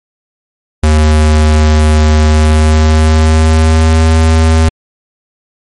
square tone with pitch glide, 77 to 80.22 Hz, D#2 to E2, -17 to -47 cents, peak -5 dBFS, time 0.83-4.69 s, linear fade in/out 5 ms, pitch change +70 cents, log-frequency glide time 2.28-4.05 s, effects MP3 48 kbps

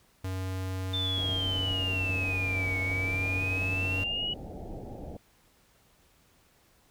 square tone, 93.8 Hz, F#2, 24 cents sharp, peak -32 dBFS, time 0.24-4.04 s, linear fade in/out 5 ms
sine exponential two-way sweep, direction down then up, 3581 to 2204 to 2940 Hz, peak -29 dBFS, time 0.93-4.34 s, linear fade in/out 10 ms, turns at 2.8 s
pink low-pass noise, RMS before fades -41 dBFS, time 1.17-5.17 s, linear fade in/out 5 ms, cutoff 830 Hz, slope 96 dB/octave
effects pink hiss -64 dBFS RMS until 6.9 s

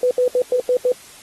sine tone bursts at uneven times, 498.7 Hz, B4, 17 cents sharp, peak -13 dBFS, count 6, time 0.03-0.11 / 0.18-0.28 / 0.35-0.42 / 0.52-0.6 / 0.69-0.77 / 0.85-0.92 s, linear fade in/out 2 ms, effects white hiss -43 dBFS RMS until 1.22 s + AAC 32 kbps

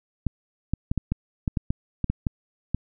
clicks, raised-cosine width 5 ms, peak -11 dBFS, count 12, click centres 0.267 / 0.736 / 0.915 / 0.977 / 1.12 / 1.478 / 1.572 / 1.705 / 2.043 / 2.1 / 2.268 / 2.746 s, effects none

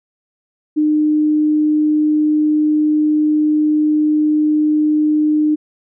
sine tone, 303.9 Hz, D#4, 41 cents flat, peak -11 dBFS, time 0.76-5.56 s, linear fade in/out 20 ms, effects none

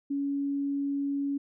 sine tone, 280.7 Hz, C#4, 22 cents sharp, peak -27 dBFS, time 0.1-1.38 s, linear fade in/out 10 ms, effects none

